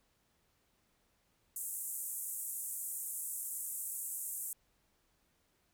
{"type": "band-pass noise", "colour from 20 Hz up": "pink", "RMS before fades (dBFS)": -41, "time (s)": [1.56, 4.53], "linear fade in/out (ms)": 2, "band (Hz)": [7700, 15000], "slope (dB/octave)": 48, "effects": ["pink hiss -75 dBFS RMS until 5.73 s"]}